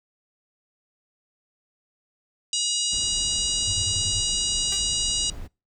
harmonic tone, 960 Hz, B5, 49 cents flat, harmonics 3 / 4 / 5 / 6 / 7 / 8 / 9, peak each -28 / -29 / -30 / -31 / -31 / -32 / -33 dBFS, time 2.53-5.3 s, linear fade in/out 2 ms
brown noise, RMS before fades -37 dBFS, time 2.91-5.48 s, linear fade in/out 20 ms
sine tone bursts, 98 Hz, G2, in tune, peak -29 dBFS, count 6, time 3.67-4.206 s, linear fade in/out 5 ms, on 61 ms, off 34 ms
5% pulse tone with exponential decay, 392 Hz, G4, in tune, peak -23 dBFS, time 4.72-4.9 s, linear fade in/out 1 ms, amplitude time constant 37 ms
effects noise-tail reverb RT60 0.3 s tail -26 dB re dry

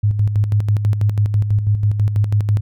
sine tone with tremolo, 104 Hz, G#2, 3 cents sharp, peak -11 dBFS, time 0.03-2.61 s, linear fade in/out 10 ms, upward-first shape square, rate 6.1 Hz, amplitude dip 55%, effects none

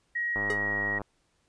sine tone, 1896 Hz, A#6, 29 cents sharp, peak -27 dBFS, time 0.15-0.99 s, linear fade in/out 10 ms
click train, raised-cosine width 1 ms, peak -22 dBFS, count 68, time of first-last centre 0.36-1.017 s, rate 102 Hz
square tone with exponential decay, 419.1 Hz, G#4, 16 cents sharp, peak -26 dBFS, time 0.5-0.6 s, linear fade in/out 2 ms, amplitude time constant 21 ms
effects pink hiss -71 dBFS RMS until 1.48 s + resampled to 22050 Hz

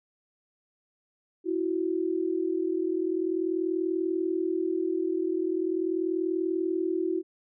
sine tone pair together, 329.6 / 370 Hz, E4 / F#4, 0 / 0 cents, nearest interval major second, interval 200 cents, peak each -28 dBFS, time 1.44-7.23 s, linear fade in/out 50 ms, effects none

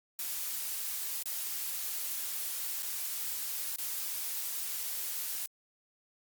blue noise with dropouts, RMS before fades -36 dBFS, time 0.19-5.46 s, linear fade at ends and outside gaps 1 ms, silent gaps 1.227-1.258 / 2.824-2.829 / 3.76-3.784 s, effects Opus 48 kbps

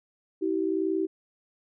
sine tone pair together, 322.2 / 383.2 Hz, E4 / G4, -39 / -39 cents, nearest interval minor third, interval 300 cents, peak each -27 dBFS, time 0.41-1.07 s, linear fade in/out 20 ms, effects none

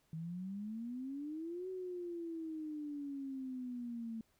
sine exponential two-way sweep, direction up then down, 157.2 to 376.7 to 222.8 Hz, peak -40 dBFS, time 0.13-4.21 s, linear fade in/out 2 ms, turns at 1.69 s, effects pink hiss -75 dBFS RMS until 4.39 s

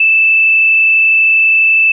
sine tone with frequency modulation, 2637 Hz, E7, in tune, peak -6 dBFS, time 0-1.92 s, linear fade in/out 5 ms, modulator 32.2 Hz, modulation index 0.55, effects none

